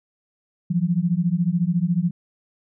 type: beating tone pair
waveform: sine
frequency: 166.9 / 180.9 Hz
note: E3 / F#3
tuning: +22 / -39 cents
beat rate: 14 Hz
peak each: -21 dBFS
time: 0.7-2.11 s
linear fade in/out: 10 ms
effects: none